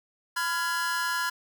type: chord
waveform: 45% pulse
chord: F diminished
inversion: second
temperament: just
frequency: 1005.8 / 1396.9 / 1676.3 Hz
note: Cb6 / F6 / Ab6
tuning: +31 / 0 / +16 cents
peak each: -31 dBFS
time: 0.36-1.3 s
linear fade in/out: 10 ms
effects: none